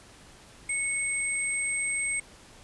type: tone pair together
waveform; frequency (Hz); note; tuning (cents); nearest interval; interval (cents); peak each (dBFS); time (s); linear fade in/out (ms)
sine; 2207 / 8333; C#7 / C9; -8 / -8; octave + major seventh; 2300; -29 / -30; 0.69-2.2; 5
effects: pink hiss -52 dBFS RMS until 2.63 s + resampled to 24000 Hz